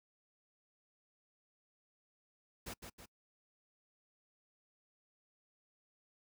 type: noise with echo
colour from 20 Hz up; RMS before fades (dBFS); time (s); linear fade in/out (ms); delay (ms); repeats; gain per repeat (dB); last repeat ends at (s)
pink; -45; 2.66-2.74; 10; 160; 2; -5; 3.06
effects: noise-tail reverb RT60 0.1 s tail -25 dB re dry